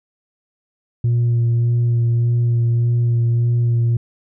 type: tone with vibrato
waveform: sine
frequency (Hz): 118.3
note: A#2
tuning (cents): +26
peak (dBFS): -11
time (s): 1.04-3.97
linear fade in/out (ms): 5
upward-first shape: sine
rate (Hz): 1.7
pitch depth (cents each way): 16
effects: tanh soft clip ceiling -12 dBFS